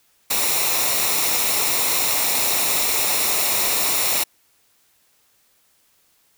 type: noise with comb filter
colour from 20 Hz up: white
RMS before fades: -20 dBFS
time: 0.3-4.24 s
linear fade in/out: 10 ms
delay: 0.63 ms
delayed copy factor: -0.55
effects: white hiss -61 dBFS RMS until 6.37 s